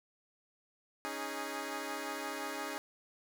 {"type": "chord", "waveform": "10% pulse", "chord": "C# suspended second", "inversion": "none", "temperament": "equal with one note detuned", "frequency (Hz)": [277.2, 311.1, 412.9], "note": ["C#4", "D#4", "G#4"], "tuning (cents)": [0, 0, -10], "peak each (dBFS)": -34, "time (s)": [1.05, 2.78], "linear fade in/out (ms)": 0, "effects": []}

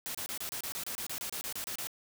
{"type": "noise bursts", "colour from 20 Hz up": "white", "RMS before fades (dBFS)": -38, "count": 16, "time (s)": [0.06, 1.871], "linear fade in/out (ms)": 0, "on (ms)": 86, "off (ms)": 29, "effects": []}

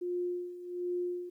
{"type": "tone with tremolo", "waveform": "sine", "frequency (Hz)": 355.2, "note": "F4", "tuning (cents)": 29, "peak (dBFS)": -30, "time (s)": [0.01, 1.3], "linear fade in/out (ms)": 10, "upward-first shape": "sine", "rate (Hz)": 1.3, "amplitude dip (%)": 75, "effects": ["12-bit"]}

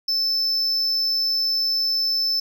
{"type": "tone", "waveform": "triangle", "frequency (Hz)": 5274, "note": "E8", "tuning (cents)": 0, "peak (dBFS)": -18, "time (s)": [0.08, 2.4], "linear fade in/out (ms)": 5, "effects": []}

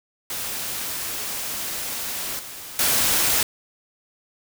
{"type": "noise with level steps", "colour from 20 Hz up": "white", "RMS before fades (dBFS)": [-29, -37, -20], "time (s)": [0.3, 3.43], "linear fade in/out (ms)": 2, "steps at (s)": [2.39, 2.79], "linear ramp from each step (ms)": 2, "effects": []}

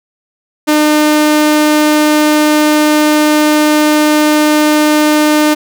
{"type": "tone", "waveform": "sawtooth", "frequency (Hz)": 302.5, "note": "D#4", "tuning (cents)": -49, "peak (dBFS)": -3, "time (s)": [0.67, 5.55], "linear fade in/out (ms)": 20, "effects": []}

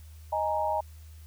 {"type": "chord", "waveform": "sine", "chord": "D# suspended fourth", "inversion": "none", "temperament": "equal", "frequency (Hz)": [622.3, 830.6, 932.3], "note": ["D#5", "G#5", "A#5"], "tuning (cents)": [0, 0, 0], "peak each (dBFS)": -30, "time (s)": [0.32, 0.81], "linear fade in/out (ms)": 10, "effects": ["added 78 Hz sine -45 dBFS peak until 1.26 s", "white hiss -60 dBFS RMS until 1.26 s"]}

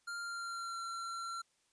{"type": "tone with pitch glide", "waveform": "square", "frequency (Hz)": [1396.9, 1362.6], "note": ["F6", "F6"], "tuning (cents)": [0, -43], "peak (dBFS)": -40, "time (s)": [0.07, 1.42], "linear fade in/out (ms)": 10, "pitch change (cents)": -43, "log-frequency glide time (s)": [0.19, 0.8], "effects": ["white hiss -75 dBFS RMS until 1.72 s", "resampled to 22050 Hz"]}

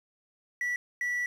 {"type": "tone bursts at uneven times", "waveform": "sine", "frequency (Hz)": 1950, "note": "B6", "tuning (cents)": -23, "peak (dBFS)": -25, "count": 2, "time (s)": [[0.61, 0.76], [1.01, 1.26]], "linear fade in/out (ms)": 2, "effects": ["tanh soft clip ceiling -27 dBFS", "9-bit"]}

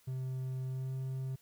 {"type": "tone with pitch glide", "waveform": "triangle", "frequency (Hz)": [130, 131.74], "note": ["C3", "C3"], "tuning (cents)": [-11, 12], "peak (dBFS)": -33, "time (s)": [0.07, 1.36], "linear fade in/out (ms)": 10, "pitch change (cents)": 23, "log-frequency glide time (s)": [0.66, 0.95], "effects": ["white hiss -67 dBFS RMS until 1.41 s"]}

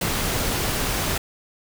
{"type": "noise", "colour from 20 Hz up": "pink", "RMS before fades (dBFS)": -24, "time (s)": [0.01, 1.18], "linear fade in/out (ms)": 5, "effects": []}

